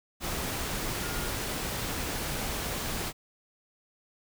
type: tone in noise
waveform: sine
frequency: 1422 Hz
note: F6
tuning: 31 cents sharp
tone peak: -42 dBFS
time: 0.99-1.33 s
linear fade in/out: 50 ms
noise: pink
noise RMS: -33 dBFS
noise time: 0.2-3.13 s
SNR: -12 dB
effects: none